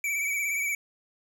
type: tone with vibrato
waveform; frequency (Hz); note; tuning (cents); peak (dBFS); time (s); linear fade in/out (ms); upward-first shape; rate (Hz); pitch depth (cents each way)
square; 2291; D7; -44; -27; 0.04-0.75; 2; triangle; 17; 60
effects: none